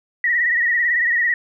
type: tone with vibrato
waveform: sine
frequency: 1904 Hz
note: A#6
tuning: 36 cents sharp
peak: -15 dBFS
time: 0.24-1.34 s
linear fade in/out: 2 ms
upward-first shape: triangle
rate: 18 Hz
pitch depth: 80 cents each way
effects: none